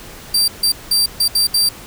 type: tone bursts at uneven times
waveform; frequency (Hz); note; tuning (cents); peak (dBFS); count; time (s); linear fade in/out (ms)
sawtooth; 4699; D8; 0; -9; 6; 0.34-0.48 / 0.63-0.72 / 0.91-1.06 / 1.2-1.28 / 1.35-1.47 / 1.54-1.69; 5
effects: pink hiss -36 dBFS RMS until 1.86 s